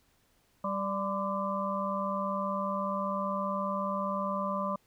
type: harmonic tone with a mistuned harmonic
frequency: 196 Hz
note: G3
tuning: in tune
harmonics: 1 / 3 / 5 / 6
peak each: -35 / -35 / -35 / -35 dBFS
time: 0.64-4.76 s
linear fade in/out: 5 ms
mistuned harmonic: 5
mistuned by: +64 cents
effects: pink hiss -69 dBFS RMS until 4.86 s